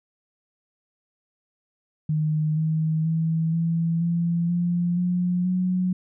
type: tone with pitch steps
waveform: sine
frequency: 154.3 / 158.09 / 161.97 / 165.95 / 170.02 / 174.2 / 178.48 / 182.86 Hz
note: D#3 / D#3 / E3 / E3 / F3 / F3 / F3 / F#3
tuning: -14 / +28 / -30 / +12 / -46 / -4 / +38 / -20 cents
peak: -20 dBFS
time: 2.09-5.93 s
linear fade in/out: 5 ms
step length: 480 ms
effects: none